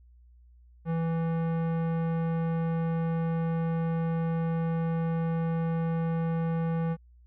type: tone with tanh clipping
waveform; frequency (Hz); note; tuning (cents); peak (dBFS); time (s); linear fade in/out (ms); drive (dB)
sine; 164.81; E3; 0; -28; 0.85-6.97; 50; 17
effects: added 60 Hz sine -53 dBFS peak until 7.26 s